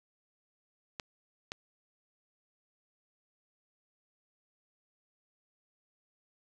clicks, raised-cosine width 0.2 ms, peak -20 dBFS, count 2, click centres 0.998 / 1.519 s, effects none

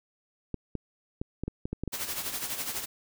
clicks, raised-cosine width 3 ms, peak -19 dBFS, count 9, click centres 0.543 / 0.753 / 1.215 / 1.436 / 1.48 / 1.655 / 1.73 / 1.836 / 1.877 s
white noise with tremolo, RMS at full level -32 dBFS, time 1.92-2.86 s, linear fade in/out 20 ms, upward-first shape sine, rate 12 Hz, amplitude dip 60%
effects none

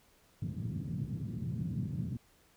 white band-pass noise, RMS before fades -37 dBFS, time 0.42-2.17 s, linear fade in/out 5 ms, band 100 to 180 Hz, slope 24 dB/octave, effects pink hiss -66 dBFS RMS until 2.56 s

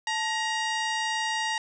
harmonic tone with a mistuned harmonic, 943 Hz, A#5, 20 cents sharp, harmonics 1 / 2 / 3 / 4 / 5 / 6 / 7 / 8 / 9, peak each -30 / -30 / -35 / -37 / -40 / -40 / -45 / -47 / -46 dBFS, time 0.07-1.58 s, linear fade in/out 2 ms, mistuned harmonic 1, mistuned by -120 cents, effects none

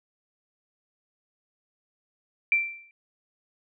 sine tone with exponential decay, 2349 Hz, D7, in tune, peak -16 dBFS, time 2.52-2.91 s, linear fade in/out 1 ms, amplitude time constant 83 ms, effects none

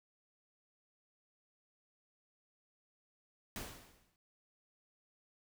pink noise with exponential decay, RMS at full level -41 dBFS, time 3.56-4.16 s, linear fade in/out 1 ms, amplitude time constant 130 ms, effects none

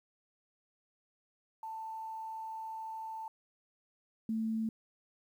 sine tone pair in turn, 887 / 222.2 Hz, A5 / A3, +14 / +17 cents, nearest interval 2 octaves, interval 2397 cents, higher first, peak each -39 / -31 dBFS, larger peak second, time 1.63-3.28 / 4.29-4.69 s, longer first, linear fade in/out 2 ms, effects 11-bit

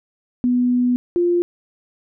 sine tone pair in turn, 246.9 / 349.2 Hz, B3 / F4, 0 / 0 cents, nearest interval tritone, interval 600 cents, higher second, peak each -14 dBFS, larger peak neither, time 0.44-0.96 / 1.16-1.42 s, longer first, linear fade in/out 0 ms, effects none

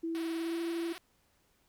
sine tone with pitch glide, 329.6 to 336.3 Hz, E4 to E4, 0 to +35 cents, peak -32 dBFS, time 0.03-0.93 s, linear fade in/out 10 ms, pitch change +35 cents, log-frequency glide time 0.37-0.59 s
5% pulse tone with vibrato, 348 Hz, F4, 6 cents flat, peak -33 dBFS, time 0.15-0.98 s, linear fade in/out 0 ms, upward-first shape sine, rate 20 Hz, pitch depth 170 cents each way
effects pink hiss -71 dBFS RMS until 1.68 s

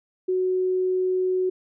sine tone, 370 Hz, F#4, in tune, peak -20 dBFS, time 0.28-1.5 s, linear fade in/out 10 ms, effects none

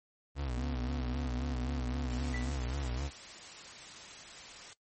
35% pulse tone with vibrato, 65.4 Hz, C2, in tune, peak -32 dBFS, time 0.35-3.11 s, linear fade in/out 50 ms, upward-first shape sine, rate 3.8 Hz, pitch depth 150 cents each way
triangle tone, 246.9 Hz, B3, in tune, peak -37 dBFS, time 0.57-2.51 s, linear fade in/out 5 ms
white noise, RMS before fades -48 dBFS, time 2.1-4.73 s, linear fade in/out 0 ms
sine tone with exponential decay, 1975.5 Hz, B6, in tune, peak -37 dBFS, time 2.34-2.57 s, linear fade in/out 2 ms, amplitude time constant 50 ms
effects noise-tail reverb RT60 0.1 s tail -19 dB re dry + MP3 32 kbps

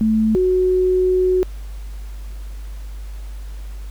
sine tone pair in turn, 219.3 / 368.8 Hz, A3 / F#4, -6 / -6 cents, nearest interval major sixth, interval 900 cents, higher second, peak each -13 dBFS, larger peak neither, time 0.01-0.35 / 0.35-1.43 s, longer second, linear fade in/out 0 ms, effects added 50 Hz sine -28 dBFS peak until 3.9 s + pink hiss -48 dBFS RMS until 3.9 s

